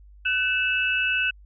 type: tone cluster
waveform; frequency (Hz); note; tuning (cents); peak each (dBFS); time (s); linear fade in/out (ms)
sine; 1507 / 2636 / 2894; F#6 / E7 / F#7; +31 / -1 / -39; -25 / -23 / -31; 0.25-1.31; 10
effects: added 50 Hz sine -46 dBFS peak until 1.45 s